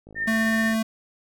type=click train; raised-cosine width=2 ms; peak=-32 dBFS; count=37; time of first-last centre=0.07-0.753 s; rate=52.7 Hz
type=tone with tremolo; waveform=sine; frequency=1811 Hz; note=A6; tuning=49 cents sharp; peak=-22 dBFS; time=0.15-0.75 s; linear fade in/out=50 ms; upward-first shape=triangle; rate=16 Hz; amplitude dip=40%
type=tone; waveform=square; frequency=222.3 Hz; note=A3; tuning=18 cents sharp; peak=-22 dBFS; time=0.27-0.83 s; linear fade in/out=10 ms
effects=none